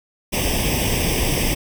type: noise with comb filter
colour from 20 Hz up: pink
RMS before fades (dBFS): -20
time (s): 0.32-1.55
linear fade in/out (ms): 20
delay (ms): 0.36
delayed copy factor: +0.9
effects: none